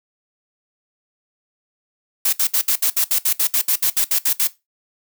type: noise bursts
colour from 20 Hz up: blue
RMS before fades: -17 dBFS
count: 16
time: 2.25-4.473 s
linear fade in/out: 5 ms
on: 78 ms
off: 65 ms
effects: noise-tail reverb RT60 0.2 s tail -17 dB re dry